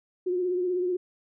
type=tone with vibrato; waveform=sine; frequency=361.1 Hz; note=F#4; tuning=42 cents flat; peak=-24 dBFS; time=0.26-0.97 s; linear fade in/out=10 ms; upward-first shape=triangle; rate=16 Hz; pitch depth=51 cents each way; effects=none